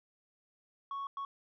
sine tone bursts at uneven times, 1108.7 Hz, C#6, in tune, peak -34 dBFS, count 2, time 0.91-1.07 / 1.17-1.25 s, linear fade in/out 2 ms, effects tanh soft clip ceiling -35 dBFS

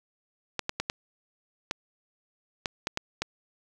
clicks, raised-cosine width 0.2 ms, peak -11 dBFS, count 9, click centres 0.593 / 0.694 / 0.8 / 0.899 / 1.711 / 2.658 / 2.871 / 2.974 / 3.22 s, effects none

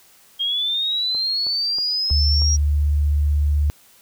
sine linear sweep, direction up, 3216 to 5700 Hz, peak -19 dBFS, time 0.39-2.57 s, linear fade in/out 20 ms
click train, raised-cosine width 1 ms, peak -24 dBFS, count 5, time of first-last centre 1.15-2.42 s, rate 3.15 Hz
sine tone with vibrato, 73.42 Hz, D2, in tune, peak -15 dBFS, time 2.11-3.7 s, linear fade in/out 0 ms, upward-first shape triangle, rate 16 Hz, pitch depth 10 cents each way
effects white hiss -52 dBFS RMS until 4.01 s

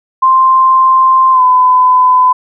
sine tone with pitch glide, 1046.5 to 1009.7 Hz, C6 to B5, 0 to +38 cents, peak -4 dBFS, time 0.22-2.33 s, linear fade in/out 10 ms, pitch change -62 cents, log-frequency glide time 1.32-1.42 s, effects none

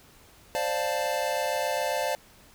square chord, D minor seventh, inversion third, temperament equal with one note detuned, 523.3 / 590.4 / 698.5 / 880 Hz, C5 / D5 / F5 / A5, 0 / +9 / 0 / 0 cents, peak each -33 / -31 / -33 / -33 dBFS, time 0.55-2.15 s, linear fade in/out 0 ms, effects pink hiss -55 dBFS RMS until 2.54 s

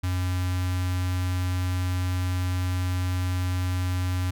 square tone with notch filter, 91 Hz, F#2, 28 cents flat, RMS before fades -26 dBFS, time 0.03-4.31 s, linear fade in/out 10 ms, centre 500 Hz, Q 0.86, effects none

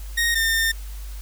sawtooth tone pair in turn, 1863 / 1812.1 Hz, A#6 / A#6, -2 / -49 cents, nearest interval unison, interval 47 cents, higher first, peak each -15 dBFS, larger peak neither, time 0.17-0.35 / 0.35-0.72 s, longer second, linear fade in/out 10 ms, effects added 50 Hz sine -31 dBFS peak until 1.21 s + white hiss -46 dBFS RMS until 1.21 s

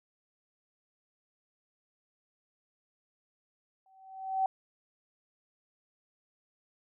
sine tone with exponential growth, 765 Hz, G5, 42 cents flat, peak -23 dBFS, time 3.86-4.46 s, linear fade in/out 2 ms, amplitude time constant 130 ms, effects none

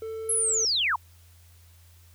triangle tone, 443.9 Hz, A4, 15 cents sharp, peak -30 dBFS, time 0.02-0.65 s, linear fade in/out 2 ms
sine linear sweep, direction down, 11175 to 834 Hz, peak -22 dBFS, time 0.29-0.96 s, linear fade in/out 5 ms
effects added 85 Hz sine -52 dBFS peak until 2.14 s + white hiss -60 dBFS RMS until 2.14 s

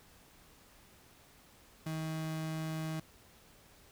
35% pulse tone, 158.7 Hz, D#3, 35 cents sharp, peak -34 dBFS, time 1.86-3 s, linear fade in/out 5 ms, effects pink hiss -61 dBFS RMS until 3.91 s

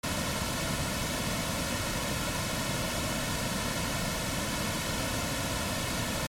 pink noise with comb filter, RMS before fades -31 dBFS, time 0.03-6.27 s, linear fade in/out 10 ms, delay 2.5 ms, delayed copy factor -0.6, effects low-pass 11000 Hz 12 dB/octave + MP3 96 kbps

